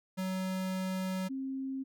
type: tone pair in turn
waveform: square / sine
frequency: 187.4 / 266.8 Hz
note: F#3 / C4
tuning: +22 / +34 cents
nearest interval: tritone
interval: 612 cents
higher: second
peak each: -33 / -34 dBFS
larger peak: first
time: 0.17-1.29 / 1.29-1.84 s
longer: first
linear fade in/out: 20 ms
effects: none